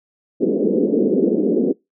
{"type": "band-pass noise", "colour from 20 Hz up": "white", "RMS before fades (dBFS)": -17, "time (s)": [0.4, 1.73], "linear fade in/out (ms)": 20, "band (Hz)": [200, 460], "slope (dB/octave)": 48, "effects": ["noise-tail reverb RT60 0.2 s tail -25 dB re dry"]}